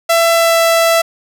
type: tone with pitch glide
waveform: sawtooth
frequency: 669 to 664.4 Hz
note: E5 to E5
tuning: +25 to +13 cents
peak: -5 dBFS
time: 0.09-1.02 s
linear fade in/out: 10 ms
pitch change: -12 cents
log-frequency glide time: 0.33-0.58 s
effects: none